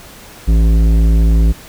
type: tone with tanh clipping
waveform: triangle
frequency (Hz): 55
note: A1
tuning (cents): 0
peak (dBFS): -9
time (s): 0.47-1.53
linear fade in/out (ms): 20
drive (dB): 17
effects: pink hiss -37 dBFS RMS until 1.68 s